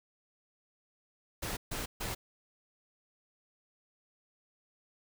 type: noise bursts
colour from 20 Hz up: pink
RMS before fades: -37 dBFS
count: 3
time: 1.42-2.15 s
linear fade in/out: 10 ms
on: 150 ms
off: 140 ms
effects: none